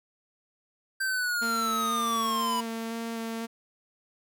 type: linear sweep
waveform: square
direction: down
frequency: 1568 to 977 Hz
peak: -27 dBFS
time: 1-2.61 s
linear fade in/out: 10 ms
type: tone with vibrato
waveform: sawtooth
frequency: 228.1 Hz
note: A#3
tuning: 37 cents flat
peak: -28 dBFS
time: 1.41-3.47 s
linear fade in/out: 20 ms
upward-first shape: square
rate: 2 Hz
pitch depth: 9 cents each way
effects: none